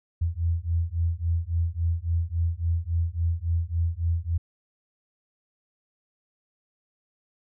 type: beating tone pair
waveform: sine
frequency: 82.41 / 86.01 Hz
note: E2 / F2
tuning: 0 / -26 cents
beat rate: 3.6 Hz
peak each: -26 dBFS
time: 0.21-4.38 s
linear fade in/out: 10 ms
effects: none